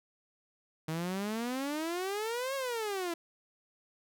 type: exponential two-way sweep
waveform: sawtooth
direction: up then down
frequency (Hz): 155.3 to 554.4 to 331.1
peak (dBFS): -29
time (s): 0.88-3.14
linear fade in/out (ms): 5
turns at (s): 2.55
effects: none